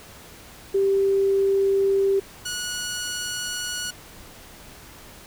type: tone pair in turn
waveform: sine / 10% pulse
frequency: 392 / 1461.3 Hz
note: G4 / F#6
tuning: 0 / -22 cents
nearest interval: octave + major seventh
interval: 2278 cents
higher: second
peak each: -17 / -19 dBFS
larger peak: first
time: 0.74-2.2 / 2.45-3.91 s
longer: neither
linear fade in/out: 10 ms
effects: pink hiss -45 dBFS RMS until 5.26 s